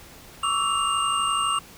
sine tone cluster, 1115 / 1167 / 1312 / 2808 / 8430 Hz, C#6 / D6 / E6 / F7 / C9, +10 / -11 / -9 / +9 / +12 cents, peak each -27 / -29 / -26 / -27 / -31 dBFS, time 0.43-1.59 s, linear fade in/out 5 ms, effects pink hiss -46 dBFS RMS until 1.77 s

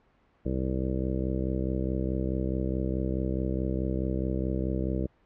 harmonic tone, 64.7 Hz, C2, 19 cents flat, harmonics 1 / 2 / 3 / 4 / 5 / 6 / 7 / 8 / 9, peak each -31 / -34 / -33 / -39 / -34 / -40 / -38 / -42 / -41 dBFS, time 0.45-5.07 s, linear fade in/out 10 ms, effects pink hiss -65 dBFS RMS until 5.25 s + low-pass 2000 Hz 12 dB/octave

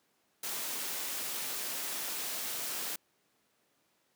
white noise, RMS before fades -37 dBFS, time 0.43-2.96 s, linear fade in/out 5 ms, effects pink hiss -73 dBFS RMS until 4.15 s + high-pass 200 Hz 12 dB/octave

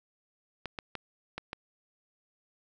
clicks, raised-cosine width 0.3 ms, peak -20 dBFS, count 5, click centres 0.657 / 0.788 / 0.953 / 1.38 / 1.531 s, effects none

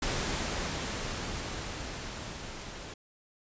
pink noise with level ramp, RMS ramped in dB -31 to -43 dBFS, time 0.02-2.94 s, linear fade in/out 5 ms, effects resampled to 16000 Hz

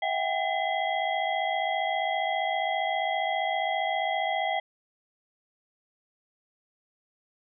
sine tone cluster, 651 / 739 / 794 / 2030 / 3270 Hz, E5 / F#5 / G5 / B6 / G#7, -22 / -2 / +22 / +47 / -28 cents, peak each -32 / -31 / -30 / -32 / -37 dBFS, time 0.02-4.6 s, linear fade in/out 5 ms, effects none

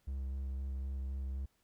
triangle tone with vibrato, 66.9 Hz, C2, 39 cents sharp, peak -34 dBFS, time 0.07-1.46 s, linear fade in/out 10 ms, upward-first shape square, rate 3.9 Hz, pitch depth 15 cents each way, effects pink hiss -75 dBFS RMS until 1.63 s

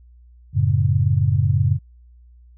sine chord, F# minor, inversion none, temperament just, 92.5 / 111 / 138.75 Hz, F#2 / A2 / C#3, 0 / +16 / +2 cents, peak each -19 dBFS, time 0.53-1.79 s, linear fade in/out 50 ms, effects added 60 Hz sine -45 dBFS peak until 2.57 s

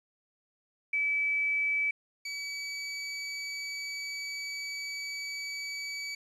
sine / 25% pulse tone pair in turn, 2300 / 2284 Hz, D7 / D7, -37 / -49 cents, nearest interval unison, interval 12 cents, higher first, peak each -26 / -31 dBFS, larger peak first, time 0.93-1.91 / 2.25-6.15 s, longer second, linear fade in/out 5 ms, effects resampled to 24000 Hz + 10-bit

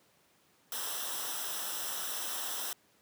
white noise with comb filter, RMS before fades -37 dBFS, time 0.72-2.73 s, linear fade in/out 2 ms, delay 0.44 ms, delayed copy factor -0.7, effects pink hiss -67 dBFS RMS until 3.01 s + high-pass 150 Hz 12 dB/octave

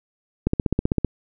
click train, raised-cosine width 3 ms, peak -6 dBFS, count 10, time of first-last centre 0.47-1.047 s, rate 15.6 Hz, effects none

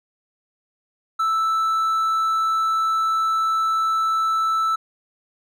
triangle tone, 1318.5 Hz, E6, in tune, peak -16 dBFS, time 1.19-4.76 s, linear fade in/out 10 ms, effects none

